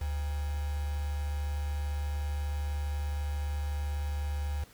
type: tone with quantisation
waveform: sine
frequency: 73 Hz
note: D2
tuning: 10 cents flat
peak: -30 dBFS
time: 0.01-4.64 s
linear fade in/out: 5 ms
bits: 7
effects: pink hiss -57 dBFS RMS until 4.73 s